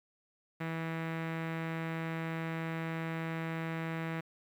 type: tone with low-pass filter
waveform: sawtooth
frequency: 163.2 Hz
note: E3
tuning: 17 cents flat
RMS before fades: -37 dBFS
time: 0.6-4.21 s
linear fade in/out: 10 ms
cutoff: 2100 Hz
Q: 2.4
effects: 10-bit